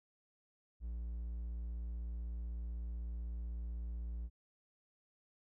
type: tone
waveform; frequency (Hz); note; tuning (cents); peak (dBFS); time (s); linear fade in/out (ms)
triangle; 58; A#1; -8; -37; 0.8-4.3; 50
effects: none